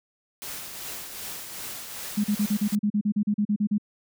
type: noise with tremolo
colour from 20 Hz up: white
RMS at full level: -35 dBFS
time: 0.42-2.75 s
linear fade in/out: 0 ms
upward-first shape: triangle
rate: 2.6 Hz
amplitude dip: 45%
type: tone bursts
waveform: sine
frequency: 207.7 Hz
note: G#3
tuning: in tune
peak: -20 dBFS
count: 15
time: 2.17-3.782 s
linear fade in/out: 10 ms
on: 72 ms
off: 38 ms
effects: none